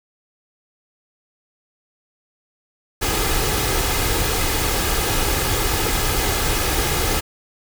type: noise with comb filter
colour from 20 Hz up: pink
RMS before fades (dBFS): -20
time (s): 3.01-7.21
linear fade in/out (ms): 20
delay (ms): 2.4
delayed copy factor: +0.5
effects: none